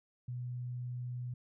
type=tone; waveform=sine; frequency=123.47 Hz; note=B2; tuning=in tune; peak=-37 dBFS; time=0.28-1.34 s; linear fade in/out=5 ms; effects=none